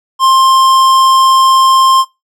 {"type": "tone with tanh clipping", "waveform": "sine", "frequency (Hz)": 1056, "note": "C6", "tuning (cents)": 16, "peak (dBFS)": -7, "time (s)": [0.19, 2.05], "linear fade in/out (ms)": 50, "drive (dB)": 16, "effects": ["noise-tail reverb RT60 0.2 s tail -19 dB re dry"]}